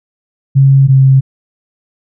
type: tone pair in turn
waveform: sine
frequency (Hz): 136.2 / 133.86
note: C#3 / C3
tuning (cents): -30 / +40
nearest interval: unison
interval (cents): 30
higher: first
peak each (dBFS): -3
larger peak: neither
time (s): 0.55-0.88 / 0.88-1.21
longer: neither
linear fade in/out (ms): 20
effects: none